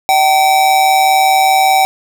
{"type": "tone with amplitude modulation", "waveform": "square", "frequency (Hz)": 767, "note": "G5", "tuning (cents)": -38, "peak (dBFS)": -6, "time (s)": [0.09, 1.85], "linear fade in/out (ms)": 0, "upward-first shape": "sine", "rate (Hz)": 145, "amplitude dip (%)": 50, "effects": []}